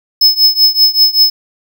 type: tone with tremolo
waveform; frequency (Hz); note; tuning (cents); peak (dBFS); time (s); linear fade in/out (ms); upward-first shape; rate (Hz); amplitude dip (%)
square; 5200; E8; -24; -3; 0.21-1.3; 5; triangle; 5.2; 95
effects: none